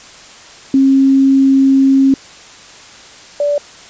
sine tone pair in turn, 269.9 / 580.7 Hz, C#4 / D5, -46 / -20 cents, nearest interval octave + minor second, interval 1326 cents, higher second, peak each -6 / -11 dBFS, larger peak first, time 0.74-2.14 / 3.4-3.58 s, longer first, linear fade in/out 2 ms, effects white hiss -37 dBFS RMS until 3.89 s + resampled to 16000 Hz

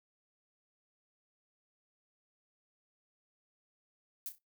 violet noise with echo, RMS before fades -40 dBFS, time 4.26-4.29 s, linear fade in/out 0 ms, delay 31 ms, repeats 3, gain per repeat -10 dB, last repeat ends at 4.383 s, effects noise-tail reverb RT60 0.2 s tail -22 dB re dry

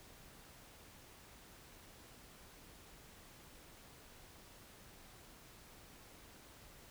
silence, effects pink hiss -59 dBFS RMS until 6.9 s

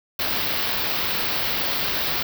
white band-stop noise, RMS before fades -24 dBFS, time 0.19-2.23 s, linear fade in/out 5 ms, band 5100 to 15000 Hz, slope 48 dB/octave, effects none

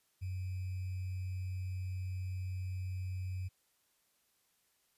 sine tone with sample-and-hold, 92.5 Hz, F#2, in tune, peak -36 dBFS, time 0.21-3.49 s, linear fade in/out 20 ms, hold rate 2450 Hz, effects white hiss -75 dBFS RMS until 4.97 s + resampled to 32000 Hz

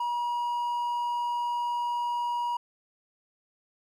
triangle tone, 959 Hz, A#5, 49 cents sharp, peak -25 dBFS, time 0-2.57 s, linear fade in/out 5 ms, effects 11-bit

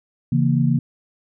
sine chord, A# diminished, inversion first, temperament equal with one note detuned, 137.24 / 164.81 / 233.1 Hz, C#3 / E3 / A#3, -17 / 0 / 0 cents, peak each -18 / -20 / -20 dBFS, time 0.32-0.79 s, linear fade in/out 5 ms, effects none

